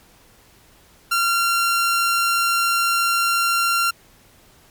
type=tone; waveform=sawtooth; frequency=1377 Hz; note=F6; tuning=25 cents flat; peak=-13 dBFS; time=1.11-3.91 s; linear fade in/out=10 ms; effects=pink hiss -52 dBFS RMS until 4.7 s + MP3 96 kbps